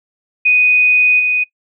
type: tone with level steps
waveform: sine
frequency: 2489 Hz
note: D#7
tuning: in tune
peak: -8 / -12 dBFS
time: 0.45-1.44 s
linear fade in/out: 10 ms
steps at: 1.19 s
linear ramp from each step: 10 ms
effects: noise-tail reverb RT60 0.1 s tail -19 dB re dry